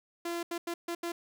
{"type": "tone bursts at uneven times", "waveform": "sawtooth", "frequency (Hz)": 341.8, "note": "F4", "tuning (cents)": -37, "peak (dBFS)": -29, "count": 5, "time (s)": [[0.25, 0.43], [0.51, 0.58], [0.67, 0.74], [0.88, 0.95], [1.03, 1.12]], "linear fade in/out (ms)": 5, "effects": []}